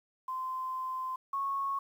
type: tone pair in turn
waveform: sine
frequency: 1035 / 1100.4 Hz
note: C6 / C#6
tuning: -19 / -13 cents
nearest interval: minor second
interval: 106 cents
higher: second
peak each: -33 / -30 dBFS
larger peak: second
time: 0.28-1.16 / 1.33-1.79 s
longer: first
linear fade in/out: 5 ms
effects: 10-bit